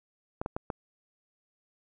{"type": "clicks", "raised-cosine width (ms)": 1, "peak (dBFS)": -18, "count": 4, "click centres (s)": [0.415, 0.461, 0.565, 0.702], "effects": []}